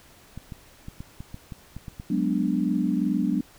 clicks, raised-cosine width 5 ms, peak -24 dBFS, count 10, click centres 0.376 / 0.522 / 0.884 / 1.005 / 1.205 / 1.344 / 1.522 / 1.766 / 1.882 / 1.999 s
sine chord, G# half-diminished seventh, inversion third, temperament equal, 185 / 207.7 / 246.9 / 293.7 Hz, F#3 / G#3 / B3 / D4, 0 / 0 / 0 / 0 cents, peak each -27 dBFS, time 2.1-3.41 s, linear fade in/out 5 ms
effects pink hiss -53 dBFS RMS until 3.58 s

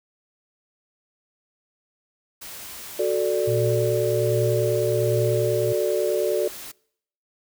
white noise, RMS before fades -38 dBFS, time 2.41-6.72 s, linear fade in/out 10 ms
sine chord, D major, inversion first, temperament equal, 370 / 440 / 587.3 Hz, F#4 / A4 / D5, 0 / 0 / 0 cents, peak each -24 dBFS, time 2.99-6.48 s, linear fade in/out 5 ms
sine tone with tremolo, 117.9 Hz, A#2, 20 cents sharp, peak -22 dBFS, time 3.47-5.73 s, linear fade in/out 10 ms, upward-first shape triangle, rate 1.3 Hz, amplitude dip 55%
effects noise-tail reverb RT60 0.7 s tail -25 dB re dry

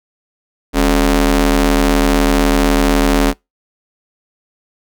sawtooth ring-modulated tone, 160 Hz, D#3, 49 cents sharp, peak -3 dBFS, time 0.73-3.34 s, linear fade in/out 50 ms, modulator 116 Hz, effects noise-tail reverb RT60 0.2 s tail -25 dB re dry

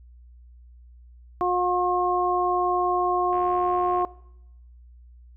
harmonic tone, 359 Hz, F4, 48 cents sharp, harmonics 1 / 2 / 3, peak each -25 / -25 / -25 dBFS, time 1.41-4.05 s, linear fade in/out 0 ms
click train, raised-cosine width 0.5 ms, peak -27 dBFS, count 57, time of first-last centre 3.33-4.022 s, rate 80.9 Hz
effects noise-tail reverb RT60 0.8 s tail -21 dB re dry + added 60 Hz sine -46 dBFS peak until 5.36 s

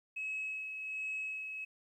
sine tone with tremolo, 2570 Hz, E7, 45 cents flat, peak -34 dBFS, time 0.16-1.65 s, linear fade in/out 10 ms, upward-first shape sine, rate 1.3 Hz, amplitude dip 45%, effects tanh soft clip ceiling -32 dBFS + 12-bit

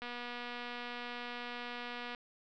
click train, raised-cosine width 0.3 ms, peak -27 dBFS, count 516, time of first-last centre 0.02-2.148 s, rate 242 Hz, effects low-pass 5000 Hz 12 dB/octave

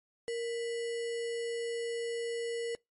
sine tone with sample-and-hold, 466.2 Hz, A#4, in tune, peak -32 dBFS, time 0.28-2.75 s, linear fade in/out 0 ms, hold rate 2450 Hz, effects noise-tail reverb RT60 0.2 s tail -26 dB re dry + MP3 48 kbps

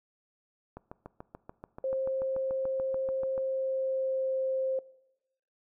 click train, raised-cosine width 1 ms, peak -28 dBFS, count 19, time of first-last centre 0.77-3.379 s, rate 6.9 Hz
sine tone with pitch glide, 530 to 526.9 Hz, C5 to C5, +22 to +12 cents, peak -28 dBFS, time 1.84-4.79 s, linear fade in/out 2 ms, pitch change -10 cents, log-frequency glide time 3.42-4.36 s
effects noise-tail reverb RT60 0.9 s tail -20 dB re dry

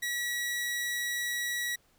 sawtooth tone, 1929 Hz, B6, 41 cents flat, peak -27 dBFS, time 0.02-1.76 s, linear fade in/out 10 ms, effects pink hiss -67 dBFS RMS until 1.98 s

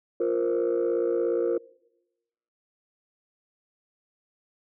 sine chord, F suspended fourth, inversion none, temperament equal, 349.2 / 466.2 / 523.3 Hz, F4 / Bb4 / C5, 0 / 0 / 0 cents, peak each -25 / -24 / -28 dBFS, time 0.2-1.58 s, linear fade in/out 5 ms, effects noise-tail reverb RT60 1.0 s tail -24 dB re dry + tanh soft clip ceiling -18 dBFS

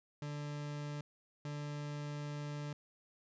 40% pulse tone bursts at uneven times, 146.83 Hz, D3, in tune, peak -39 dBFS, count 2, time 0.22-1.01 / 1.45-2.73 s, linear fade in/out 2 ms, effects resampled to 16000 Hz

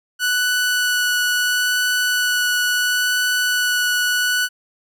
sawtooth tone with vibrato, 1480 Hz, F#6, in tune, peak -13 dBFS, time 0.19-4.49 s, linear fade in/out 50 ms, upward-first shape sine, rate 0.73 Hz, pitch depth 8 cents each way, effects none

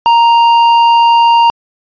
sine tone with tanh clipping, 932.3 Hz, A#5, in tune, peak -6 dBFS, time 0.06-1.5 s, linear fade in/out 0 ms, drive 10 dB, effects resampled to 11025 Hz

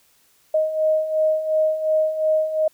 sine beating tone pair, 623 / 625.8 Hz, D#5 / D#5, +2 / +10 cents, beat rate 2.8 Hz, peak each -24 / -18 dBFS, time 0.54-2.68 s, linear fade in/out 5 ms, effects white hiss -59 dBFS RMS until 2.73 s

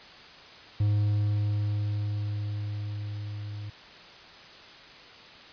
triangle tone with level ramp, 103.83 Hz, G#2, in tune, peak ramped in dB -19 to -33 dBFS, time 0.8-3.7 s, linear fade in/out 5 ms, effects white hiss -48 dBFS RMS until 5.52 s + resampled to 11025 Hz

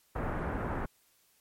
pink low-pass noise, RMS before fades -34 dBFS, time 0.15-0.86 s, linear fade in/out 10 ms, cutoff 1600 Hz, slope 24 dB/octave, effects white hiss -68 dBFS RMS until 1.4 s + MP3 64 kbps

